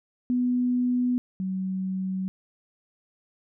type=tone pair in turn; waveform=sine; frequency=247.8 / 188.5 Hz; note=B3 / F#3; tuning=+6 / +32 cents; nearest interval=perfect fourth; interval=474 cents; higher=first; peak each=-21 / -26 dBFS; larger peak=first; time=0.3-1.18 / 1.4-2.28 s; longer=neither; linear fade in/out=0 ms; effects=none